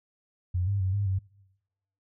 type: tone with pitch steps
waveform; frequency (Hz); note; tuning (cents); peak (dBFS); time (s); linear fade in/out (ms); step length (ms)
sine; 89.9 / 99.7 / 94 / 101 / 95.3; F#2 / G2 / F#2 / G#2 / G2; -49 / +30 / +28 / -48 / -48; -24; 0.54-1.19; 10; 130
effects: noise-tail reverb RT60 1.0 s tail -25 dB re dry